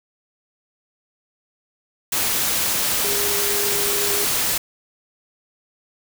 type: tone in noise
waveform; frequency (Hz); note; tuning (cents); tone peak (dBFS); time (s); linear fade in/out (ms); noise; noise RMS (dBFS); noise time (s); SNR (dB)
sine; 407.6; G#4; -32; -27; 3.04-4.25; 5; white; -21; 2.12-4.58; -9
effects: none